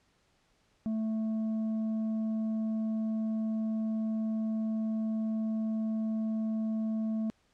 triangle tone with tanh clipping, 220 Hz, A3, in tune, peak -30 dBFS, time 0.86-7.3 s, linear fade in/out 0 ms, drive 9 dB, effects pink hiss -70 dBFS RMS until 7.53 s + low-pass 7000 Hz 12 dB/octave

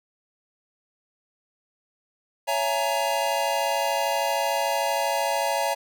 square chord, A# half-diminished seventh, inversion first, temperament just, 559.4 / 671.3 / 839.1 / 932.3 Hz, C#5 / E5 / G#5 / A#5, +16 / +31 / +18 / 0 cents, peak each -29 dBFS, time 2.47-5.75 s, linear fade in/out 20 ms, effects none

